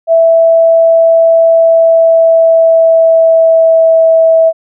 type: tone with pitch glide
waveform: sine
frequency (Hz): 659.3 to 651.7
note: E5 to E5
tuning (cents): 0 to -20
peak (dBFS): -3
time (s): 0.07-4.53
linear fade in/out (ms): 50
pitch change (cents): -20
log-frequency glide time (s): 1.54-4.05
effects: none